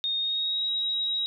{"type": "tone with pitch glide", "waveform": "sine", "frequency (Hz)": [3695, 3823], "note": ["A#7", "A#7"], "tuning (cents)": [-16, 43], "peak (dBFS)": -25, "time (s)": [0.04, 1.26], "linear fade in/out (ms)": 0, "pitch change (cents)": 59, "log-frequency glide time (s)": [0.19, 0.64], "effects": []}